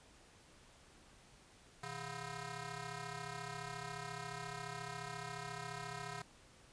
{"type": "ring-modulated tone", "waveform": "10% pulse", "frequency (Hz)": 283.9, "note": "C#4", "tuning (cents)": 41, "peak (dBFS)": -32, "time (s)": [1.83, 6.22], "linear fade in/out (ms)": 5, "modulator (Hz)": 443, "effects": ["pink hiss -63 dBFS RMS until 6.72 s", "resampled to 22050 Hz"]}